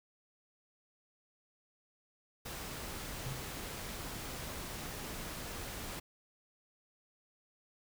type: noise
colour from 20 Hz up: pink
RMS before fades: -43 dBFS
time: 2.45-6 s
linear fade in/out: 10 ms
type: tone with exponential decay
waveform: sine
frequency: 130.81 Hz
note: C3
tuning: in tune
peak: -36 dBFS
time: 3.26-3.67 s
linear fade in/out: 5 ms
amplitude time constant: 88 ms
effects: none